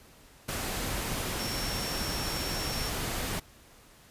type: tone in noise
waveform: sine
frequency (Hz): 5470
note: F8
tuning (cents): -37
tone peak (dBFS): -37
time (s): 1.39-2.9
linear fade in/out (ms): 10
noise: pink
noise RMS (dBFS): -33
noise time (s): 0.48-3.4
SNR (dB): -7
effects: pink hiss -56 dBFS RMS until 4.1 s + resampled to 32000 Hz